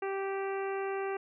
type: harmonic tone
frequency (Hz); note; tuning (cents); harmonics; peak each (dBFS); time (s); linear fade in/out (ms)
390.3; G4; -8; 1 / 2 / 3 / 4 / 5 / 6 / 7; -33 / -39 / -43 / -45 / -47 / -49 / -50; 0.02-1.17; 5
effects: none